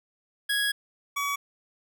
25% pulse tone pair in turn, 1661.2 / 1134.2 Hz, G#6 / C#6, 0 / +39 cents, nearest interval perfect fifth, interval 661 cents, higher first, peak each -20 / -23 dBFS, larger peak first, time 0.49-0.72 / 1.16-1.36 s, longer first, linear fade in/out 10 ms, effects none

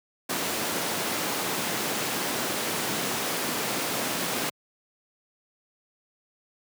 pink high-pass noise, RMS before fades -29 dBFS, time 0.29-4.5 s, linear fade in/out 10 ms, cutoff 200 Hz, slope 12 dB/octave, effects high-pass 100 Hz 12 dB/octave

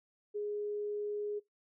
sine tone, 415.3 Hz, G#4, in tune, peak -34 dBFS, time 0.34-1.4 s, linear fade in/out 20 ms, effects noise-tail reverb RT60 0.2 s tail -24 dB re dry

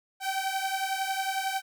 sawtooth beating tone pair, 767 / 778 Hz, G5 / G5, -38 / -13 cents, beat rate 11 Hz, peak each -27 / -28 dBFS, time 0.2-1.62 s, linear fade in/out 50 ms, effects none

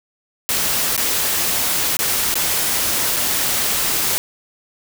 white noise with dropouts, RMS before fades -19 dBFS, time 0.49-4.18 s, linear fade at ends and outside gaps 0 ms, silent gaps 0.965-0.977 / 1.968-1.991 / 2.341-2.355 / 3.162-3.166 s, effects none

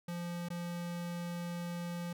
square tone with dropouts, 173.2 Hz, F3, 14 cents flat, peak -38 dBFS, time 0.08-2.13 s, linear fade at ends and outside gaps 5 ms, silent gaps 0.487-0.502 s, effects none

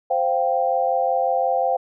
sine chord, C suspended fourth, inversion none, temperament equal, 523.3 / 698.5 / 784 Hz, C5 / F5 / G5, 0 / 0 / 0 cents, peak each -22 dBFS, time 0.1-1.77 s, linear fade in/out 10 ms, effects none

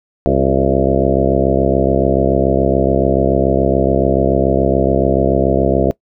harmonic tone with a mistuned harmonic, 67 Hz, C2, 42 cents sharp, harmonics 1 / 2 / 3 / 4 / 5 / 6 / 7 / 8 / 9 / 10, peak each -20 / -20 / -20 / -20 / -20 / -20 / -20 / -20 / -20 / -20 dBFS, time 0.26-5.91 s, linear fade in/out 0 ms, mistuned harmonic 5, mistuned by +51 cents, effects noise-tail reverb RT60 0.1 s tail -22 dB re dry

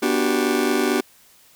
40% pulse chord, G major seventh, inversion first, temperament just, 245 / 294 / 367.5 / 392 Hz, B3 / D4 / F#4 / G4, -14 / +2 / -12 / 0 cents, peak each -23 dBFS, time 0.02-1.01 s, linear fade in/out 10 ms, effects white hiss -53 dBFS RMS until 1.55 s

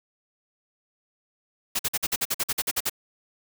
white noise bursts, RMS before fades -25 dBFS, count 13, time 1.75-2.897 s, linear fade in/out 10 ms, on 43 ms, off 49 ms, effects none

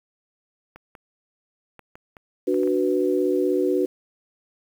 clicks, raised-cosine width 0.5 ms, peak -28 dBFS, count 8, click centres 0.76 / 0.952 / 1.793 / 1.955 / 2.168 / 2.543 / 2.633 / 2.675 s
sine chord, B minor, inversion first, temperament equal, 293.7 / 370 / 493.9 Hz, D4 / F#4 / B4, 0 / 0 / 0 cents, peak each -24 / -21 / -25 dBFS, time 2.47-3.86 s, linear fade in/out 10 ms
effects 8-bit

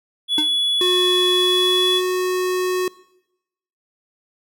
triangle tone, 3402 Hz, G#7, 41 cents sharp, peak -15 dBFS, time 0.28-2.02 s, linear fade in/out 50 ms
square tone with exponential decay, 304.3 Hz, D#4, 38 cents flat, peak -18 dBFS, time 0.38-0.52 s, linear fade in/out 2 ms, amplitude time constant 30 ms
square tone with pitch glide, 362.8 to 366.8 Hz, F#4 to F#4, -34 to -15 cents, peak -19 dBFS, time 0.81-2.88 s, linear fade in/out 2 ms, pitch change +19 cents, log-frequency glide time 1.32-1.9 s
effects noise-tail reverb RT60 0.9 s tail -22 dB re dry

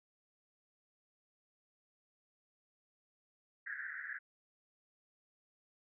pink band-pass noise, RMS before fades -44 dBFS, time 3.66-4.19 s, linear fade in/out 10 ms, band 1500 to 1900 Hz, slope 96 dB/octave, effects none

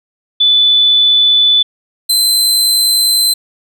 sine / sawtooth tone pair in turn, 3485 / 4075 Hz, A7 / C8, -17 / -47 cents, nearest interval minor third, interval 270 cents, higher second, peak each -6 dBFS, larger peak neither, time 0.4-1.63 / 2.09-3.34 s, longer second, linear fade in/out 10 ms, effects none

